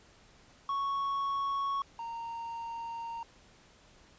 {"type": "tone pair in turn", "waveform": "triangle", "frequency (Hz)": [1108.7, 924.5], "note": ["C#6", "A#5"], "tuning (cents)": [0, -15], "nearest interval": "minor third", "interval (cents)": 315, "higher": "first", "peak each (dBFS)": [-28, -35], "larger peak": "first", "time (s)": [[0.69, 1.82], [1.99, 3.23]], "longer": "second", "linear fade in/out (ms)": 2, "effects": ["pink hiss -60 dBFS RMS until 4.18 s", "resampled to 16000 Hz"]}